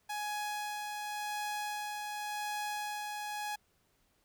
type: tone with tremolo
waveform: sawtooth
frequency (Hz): 836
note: G#5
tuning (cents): +11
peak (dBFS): -31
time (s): 0.09-3.56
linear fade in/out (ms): 10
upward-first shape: sine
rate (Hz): 0.9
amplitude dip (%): 30
effects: pink hiss -73 dBFS RMS until 4.24 s